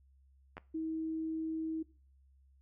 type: clicks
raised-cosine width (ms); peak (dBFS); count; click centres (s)
0.5; -30; 2; 0.569 / 0.58
type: tone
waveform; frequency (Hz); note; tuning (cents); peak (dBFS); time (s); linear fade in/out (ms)
sine; 320; D#4; +49; -34; 0.74-1.83; 10
effects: noise-tail reverb RT60 0.4 s tail -21 dB re dry + added 67 Hz sine -62 dBFS peak until 2.61 s